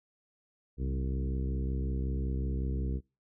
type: harmonic tone with a mistuned harmonic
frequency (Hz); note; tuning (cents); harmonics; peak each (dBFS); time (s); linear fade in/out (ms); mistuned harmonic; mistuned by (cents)
65.41; C2; 0; 1 / 2 / 3 / 4 / 5 / 6 / 7; -31 / -37 / -41 / -43 / -45 / -47 / -48; 0.77-3.01; 50; 2; +42
effects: noise-tail reverb RT60 0.3 s tail -25 dB re dry